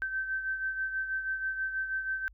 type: beating tone pair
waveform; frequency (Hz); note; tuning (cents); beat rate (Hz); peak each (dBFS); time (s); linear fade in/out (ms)
sine; 1547 / 1553.2; G6 / G6; -23 / -16; 6.2; -31 / -39; 0.02-2.28; 0
effects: added 50 Hz sine -54 dBFS peak until 2.33 s